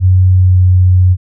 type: tone with pitch glide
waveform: sine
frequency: 92.5 to 91.49 Hz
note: F#2 to F#2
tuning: 0 to -19 cents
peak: -4 dBFS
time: 0-1.17 s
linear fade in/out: 50 ms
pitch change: -19 cents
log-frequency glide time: 0.32-0.59 s
effects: none